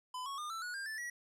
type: tone with pitch steps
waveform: square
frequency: 1008 / 1105.6 / 1212.6 / 1330.1 / 1458.8 / 1600.1 / 1755 / 1925 Hz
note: B5 / C#6 / D#6 / E6 / F#6 / G6 / A6 / B6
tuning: +35 / -5 / -45 / +15 / -25 / +35 / -5 / -45 cents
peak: -40 dBFS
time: 0.14-1.1 s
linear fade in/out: 5 ms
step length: 120 ms
effects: low-pass 11000 Hz 12 dB/octave